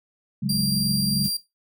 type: chord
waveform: sine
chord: C# suspended fourth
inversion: none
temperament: equal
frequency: 138.59 / 185 / 207.7 Hz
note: C#3 / F#3 / G#3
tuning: 0 / 0 / 0 cents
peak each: -26 dBFS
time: 0.42-1.27 s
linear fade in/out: 10 ms
type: tone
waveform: sawtooth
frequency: 4744 Hz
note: D8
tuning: 17 cents sharp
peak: -21 dBFS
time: 0.49-1.37 s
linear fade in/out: 5 ms
type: click train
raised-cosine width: 5 ms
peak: -26 dBFS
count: 28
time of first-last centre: 0.52-1.278 s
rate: 35.6 Hz
type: noise with exponential decay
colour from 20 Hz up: violet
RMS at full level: -31 dBFS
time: 1.24-1.44 s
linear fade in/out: 2 ms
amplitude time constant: 42 ms
effects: noise-tail reverb RT60 0.2 s tail -19 dB re dry + high-pass 60 Hz 12 dB/octave